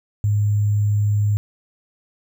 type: tone with sample-and-hold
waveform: sine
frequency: 103.83 Hz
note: G#2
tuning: in tune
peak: -15 dBFS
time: 0.24-1.37 s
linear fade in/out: 0 ms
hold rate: 7350 Hz
effects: none